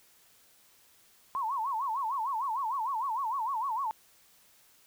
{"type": "tone with vibrato", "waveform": "sine", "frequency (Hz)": 987.8, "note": "B5", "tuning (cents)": 0, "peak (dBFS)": -29, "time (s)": [1.35, 3.91], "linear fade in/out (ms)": 0, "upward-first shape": "sine", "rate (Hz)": 6.6, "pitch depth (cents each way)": 230, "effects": ["white hiss -62 dBFS RMS until 4.86 s"]}